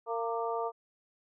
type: harmonic tone with a mistuned harmonic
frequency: 229.7 Hz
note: A#3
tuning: 25 cents flat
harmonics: 2 / 3 / 4 / 5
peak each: -34 / -36 / -37 / -38 dBFS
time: 0.06-0.72 s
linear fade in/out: 50 ms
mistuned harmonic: 5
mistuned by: +45 cents
effects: none